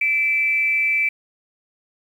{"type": "tone with amplitude modulation", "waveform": "sine", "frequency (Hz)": 2327, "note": "D7", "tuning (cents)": -17, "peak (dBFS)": -14, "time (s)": [0.01, 1.09], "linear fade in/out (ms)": 5, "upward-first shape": "sine", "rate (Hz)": 289, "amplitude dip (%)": 50, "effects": ["8-bit"]}